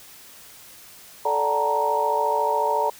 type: tone cluster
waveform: sine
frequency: 436.4 / 583 / 748 / 884 / 938 Hz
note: A4 / D5 / F#5 / A5 / A#5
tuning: -14 / -13 / +19 / +8 / +11 cents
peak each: -27 / -26 / -31 / -28 / -22 dBFS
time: 1.25-2.9 s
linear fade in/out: 5 ms
effects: white hiss -46 dBFS RMS until 2.99 s